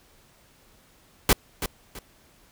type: noise with echo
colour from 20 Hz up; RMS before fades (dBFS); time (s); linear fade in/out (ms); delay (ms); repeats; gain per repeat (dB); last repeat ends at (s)
pink; -17; 1.29-1.33; 2; 330; 2; -11; 1.99
effects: pink hiss -58 dBFS RMS until 2.51 s